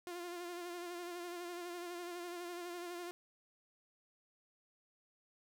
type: tone with vibrato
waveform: sawtooth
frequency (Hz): 350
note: F4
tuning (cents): +4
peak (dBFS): -39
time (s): 0.07-3.11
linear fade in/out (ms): 0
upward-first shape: sine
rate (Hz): 12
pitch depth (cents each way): 38
effects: none